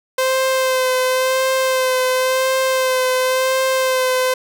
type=tone with vibrato; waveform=sawtooth; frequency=518 Hz; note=C5; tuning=17 cents flat; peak=-11 dBFS; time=0.18-4.34 s; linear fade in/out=5 ms; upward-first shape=sine; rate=0.94 Hz; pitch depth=22 cents each way; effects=none